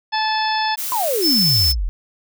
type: harmonic tone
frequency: 870 Hz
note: A5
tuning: 20 cents flat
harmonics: 1 / 2 / 3 / 4 / 5 / 6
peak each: -19 / -25 / -30 / -28 / -30 / -27 dBFS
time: 0.12-0.76 s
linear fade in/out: 20 ms
type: noise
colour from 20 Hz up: blue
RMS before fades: -25 dBFS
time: 0.77-1.73 s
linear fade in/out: 20 ms
type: exponential sweep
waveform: sine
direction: down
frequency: 1046.5 to 37.28 Hz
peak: -18 dBFS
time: 0.92-1.89 s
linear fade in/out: 0 ms
type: tone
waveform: sine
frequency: 5274 Hz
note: E8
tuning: in tune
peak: -14 dBFS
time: 1.21-1.75 s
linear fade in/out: 50 ms
effects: none